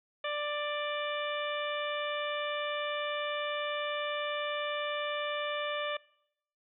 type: harmonic tone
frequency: 590 Hz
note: D5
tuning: 8 cents sharp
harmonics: 1 / 2 / 3 / 4 / 5 / 6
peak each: -35 / -38 / -40 / -41 / -42 / -43 dBFS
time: 0.24-5.97 s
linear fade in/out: 5 ms
effects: noise-tail reverb RT60 0.8 s tail -24 dB re dry